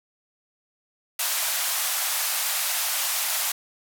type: band-pass noise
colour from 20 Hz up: white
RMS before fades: -26 dBFS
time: 1.19-3.52 s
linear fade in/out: 5 ms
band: 610 to 16000 Hz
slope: 48 dB/octave
effects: none